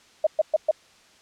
sine tone bursts, 622.3 Hz, D#5, in tune, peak -15 dBFS, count 4, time 0.24-0.712 s, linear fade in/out 5 ms, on 28 ms, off 120 ms, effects white hiss -55 dBFS RMS until 1.21 s + low-pass 6000 Hz 12 dB/octave

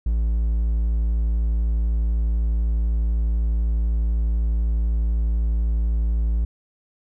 triangle tone, 56 Hz, A1, 31 cents sharp, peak -16 dBFS, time 0.06-6.45 s, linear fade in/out 5 ms, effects none

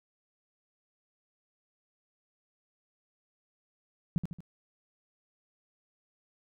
sine tone with echo, 169.3 Hz, E3, 46 cents sharp, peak -23 dBFS, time 4.16-4.18 s, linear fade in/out 0 ms, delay 75 ms, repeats 3, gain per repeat -6 dB, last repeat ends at 4.405 s, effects none

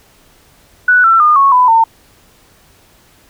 sine tone with pitch steps, 1480 / 1341.6 / 1216.1 / 1102.4 / 999.3 / 905.8 Hz, F#6 / E6 / D#6 / C#6 / B5 / A#5, 0 / +30 / -40 / -10 / +20 / -50 cents, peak -5 dBFS, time 0.88-1.84 s, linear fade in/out 5 ms, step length 160 ms, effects pink hiss -48 dBFS RMS until 3.29 s

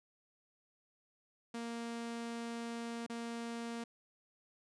sawtooth tone with dropouts, 233.1 Hz, A#3, in tune, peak -36 dBFS, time 1.54-3.84 s, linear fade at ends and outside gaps 5 ms, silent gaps 3.065-3.097 s, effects resampled to 22050 Hz

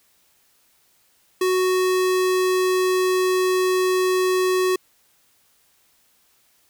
square tone, 370 Hz, F#4, in tune, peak -18 dBFS, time 1.41-4.76 s, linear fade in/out 5 ms, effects white hiss -61 dBFS RMS until 6.69 s

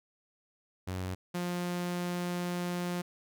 sawtooth tone pair in turn, 92.5 / 176.65 Hz, F#2 / F3, 0 / +20 cents, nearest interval major seventh, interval 1120 cents, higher second, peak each -30 / -28 dBFS, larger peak second, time 0.87-1.15 / 1.34-3.02 s, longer second, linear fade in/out 10 ms, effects none

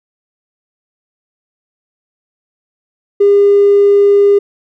triangle tone with tanh clipping, 403.8 Hz, G#4, 49 cents flat, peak -4 dBFS, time 3.2-4.39 s, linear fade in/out 10 ms, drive 1 dB, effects none

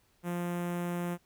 sawtooth tone with notch filter, 174.7 Hz, F3, 1 cent sharp, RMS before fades -34 dBFS, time 0.23-1.18 s, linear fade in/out 50 ms, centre 4500 Hz, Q 0.69, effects pink hiss -69 dBFS RMS until 1.25 s

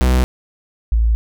45% pulse / sine tone pair in turn, 63 / 56.13 Hz, B1 / A1, +35 / +35 cents, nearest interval major second, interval 200 cents, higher first, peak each -11 dBFS, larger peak neither, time 0.01-0.24 / 0.92-1.15 s, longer neither, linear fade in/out 0 ms, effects none

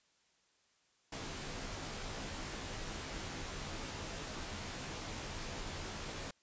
pink noise with comb filter, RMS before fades -43 dBFS, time 1.12-6.31 s, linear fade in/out 5 ms, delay 17 ms, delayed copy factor -0.6, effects white hiss -73 dBFS RMS until 6.42 s + resampled to 16000 Hz

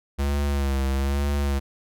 square tone with vibrato, 69.3 Hz, C#2, in tune, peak -22 dBFS, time 0.18-1.6 s, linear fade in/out 20 ms, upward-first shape sine, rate 1.1 Hz, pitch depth 54 cents each way, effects none

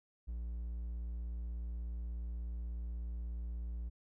triangle tone, 58.27 Hz, A#1, in tune, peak -36 dBFS, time 0.27-3.9 s, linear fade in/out 20 ms, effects none

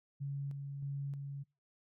sine tone with tremolo, 140 Hz, C#3, 18 cents sharp, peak -36 dBFS, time 0.2-1.44 s, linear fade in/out 20 ms, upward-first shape square, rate 1.6 Hz, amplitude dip 35%, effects noise-tail reverb RT60 0.3 s tail -26 dB re dry

